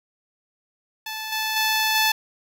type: tone with level steps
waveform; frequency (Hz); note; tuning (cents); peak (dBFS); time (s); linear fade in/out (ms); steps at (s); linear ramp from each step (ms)
10% pulse; 873; A5; -14; -21 / -15 / -11 / -9; 1.06-2.12; 5; 1.32 / 1.56 / 1.95; 5
effects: none